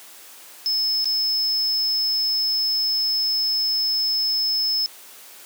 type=tone with dropouts; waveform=triangle; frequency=5220 Hz; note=E8; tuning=18 cents flat; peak=-18 dBFS; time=0.66-4.86 s; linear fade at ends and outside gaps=0 ms; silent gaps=1.044-1.056 s; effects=white hiss -44 dBFS RMS until 5.45 s + high-pass 300 Hz 12 dB/octave